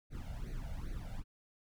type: noise with flanger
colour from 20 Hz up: brown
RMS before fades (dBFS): -41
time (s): 0.1-1.24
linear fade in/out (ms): 50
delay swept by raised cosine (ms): 0.47 to 1.42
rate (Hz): 2.5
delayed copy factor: +0.9
effects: none